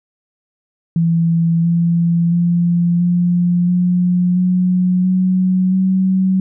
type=tone with pitch steps; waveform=sine; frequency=166.8 / 169.72 / 172.68 / 175.7 / 178.77 / 181.9 / 185.08 / 188.31 Hz; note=E3 / F3 / F3 / F3 / F3 / F#3 / F#3 / F#3; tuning=+21 / -49 / -19 / +11 / +41 / -29 / +1 / +31 cents; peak=-11 dBFS; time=0.96-6.4 s; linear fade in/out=2 ms; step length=680 ms; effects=none